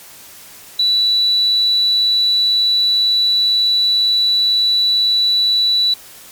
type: tone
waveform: sine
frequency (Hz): 3951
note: B7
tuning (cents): 0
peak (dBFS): -11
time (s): 0.79-5.94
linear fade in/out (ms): 5
effects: white hiss -39 dBFS RMS until 6.31 s + MP3 96 kbps